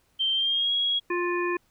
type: tone with pitch glide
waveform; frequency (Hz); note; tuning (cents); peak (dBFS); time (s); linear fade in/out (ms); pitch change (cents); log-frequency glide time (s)
sine; 3136 to 3311; G7 to G#7; 0 to -6; -22; 0.19-1; 20; +94; 0.34-0.72
type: harmonic tone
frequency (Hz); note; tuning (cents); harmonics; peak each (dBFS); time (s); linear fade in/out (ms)
351.6; F4; +12; 1 / 3 / 5 / 7; -26 / -31 / -33 / -34; 1.1-1.57; 5
effects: pink hiss -67 dBFS RMS until 1.7 s